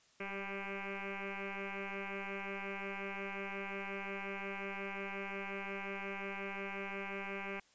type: tone with frequency modulation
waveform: sine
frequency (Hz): 987.8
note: B5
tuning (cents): 0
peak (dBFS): -39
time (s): 0.2-7.6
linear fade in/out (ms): 5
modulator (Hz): 197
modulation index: 7.9
effects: white hiss -68 dBFS RMS until 7.74 s + resampled to 16000 Hz